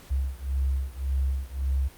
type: beating tone pair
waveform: sine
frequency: 66.4 / 68.2 Hz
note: C2 / C#2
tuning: +26 / -28 cents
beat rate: 1.8 Hz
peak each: -27 / -28 dBFS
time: 0.1-1.89 s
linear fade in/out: 20 ms
effects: pink hiss -51 dBFS RMS until 1.97 s + Opus 48 kbps